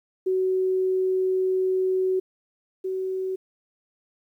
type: tone pair in turn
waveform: sine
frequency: 374.4 / 376.8 Hz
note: F#4 / F#4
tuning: +20 / +32 cents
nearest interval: unison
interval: 12 cents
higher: second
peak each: -20 / -25 dBFS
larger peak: first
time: 0.26-2.2 / 2.84-3.36 s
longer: first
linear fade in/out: 10 ms
effects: 10-bit